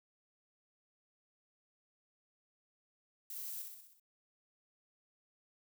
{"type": "noise with echo", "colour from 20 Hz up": "violet", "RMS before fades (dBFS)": -45, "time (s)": [3.3, 3.62], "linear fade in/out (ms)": 2, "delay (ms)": 63, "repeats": 6, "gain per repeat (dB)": -4, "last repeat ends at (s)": 3.998, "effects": []}